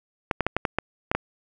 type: clicks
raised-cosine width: 0.5 ms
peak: -7 dBFS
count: 8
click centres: 0.312 / 0.407 / 0.466 / 0.566 / 0.652 / 0.786 / 1.115 / 1.15 s
effects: none